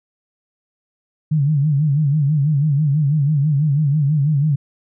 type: tone with vibrato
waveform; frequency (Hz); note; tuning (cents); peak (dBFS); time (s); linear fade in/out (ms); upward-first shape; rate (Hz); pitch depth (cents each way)
sine; 146.7; D3; -2; -13; 1.31-4.56; 10; sine; 6.1; 120
effects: none